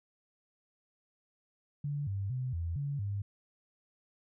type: tone with pitch steps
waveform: sine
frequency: 144.5 / 98.5 / 127.9 / 84.2 / 141.9 / 100.6 Hz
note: D3 / G2 / C3 / E2 / C#3 / G2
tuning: -28 / +9 / -39 / +37 / +41 / +45 cents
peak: -32 dBFS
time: 1.84-3.22 s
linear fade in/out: 5 ms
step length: 230 ms
effects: none